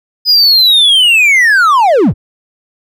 triangle linear sweep, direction down, 5030 to 49.98 Hz, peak -3 dBFS, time 0.25-2.14 s, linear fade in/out 50 ms, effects none

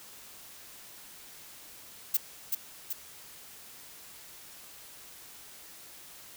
violet noise with echo, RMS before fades -25 dBFS, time 2.14-2.17 s, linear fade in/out 5 ms, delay 380 ms, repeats 2, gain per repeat -4 dB, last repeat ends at 2.93 s, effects white hiss -50 dBFS RMS until 6.36 s

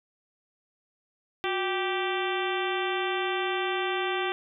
harmonic tone with a mistuned harmonic, 389.7 Hz, G4, 10 cents flat, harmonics 1 / 2 / 3 / 4 / 5 / 6 / 7 / 8 / 9, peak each -30 / -33 / -35 / -36 / -37 / -38 / -38 / -39 / -40 dBFS, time 1.44-4.32 s, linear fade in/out 0 ms, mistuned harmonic 1, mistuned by -110 cents, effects none

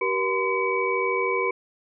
sine tone cluster, 385.1 / 478 / 1024 / 2271 Hz, G4 / A#4 / C6 / C#7, -31 / +43 / -38 / +41 cents, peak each -27 dBFS, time 0.01-1.51 s, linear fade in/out 5 ms, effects none

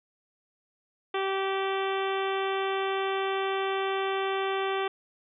harmonic tone, 387.3 Hz, G4, 21 cents flat, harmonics 1 / 2 / 3 / 4 / 5 / 6 / 7 / 8 / 9, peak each -29 / -33 / -34 / -39 / -40 / -41 / -42 / -42 / -43 dBFS, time 1.14-4.88 s, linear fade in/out 5 ms, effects none

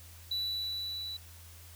triangle tone with level ramp, 3951 Hz, B7, in tune, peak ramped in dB -29 to -36 dBFS, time 0.31-1.17 s, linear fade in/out 5 ms, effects added 84 Hz sine -51 dBFS peak until 1.75 s + white hiss -55 dBFS RMS until 1.75 s

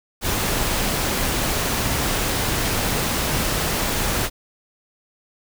pink noise, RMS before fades -22 dBFS, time 0.21-4.3 s, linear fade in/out 50 ms, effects none

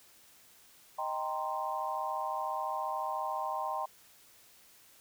sine chord, C minor seventh, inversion first, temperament equal, 622.3 / 784 / 932.3 / 1046.5 Hz, Eb5 / G5 / Bb5 / C6, 0 / 0 / 0 / 0 cents, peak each -40 / -37 / -38 / -37 dBFS, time 0.98-3.86 s, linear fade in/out 10 ms, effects white hiss -60 dBFS RMS until 5 s

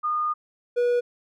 sine / triangle tone pair in turn, 1222 / 485 Hz, D#6 / B4, -32 / -31 cents, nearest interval octave + major third, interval 1599 cents, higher first, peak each -22 / -17 dBFS, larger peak second, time 0.03-0.34 / 0.76-1.01 s, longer first, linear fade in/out 20 ms, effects none

